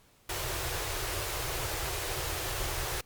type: band-stop noise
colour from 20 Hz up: pink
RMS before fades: -34 dBFS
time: 0.29-3.01 s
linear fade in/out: 5 ms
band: 140 to 320 Hz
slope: 96 dB/octave
effects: pink hiss -63 dBFS RMS until 3.05 s + Opus 48 kbps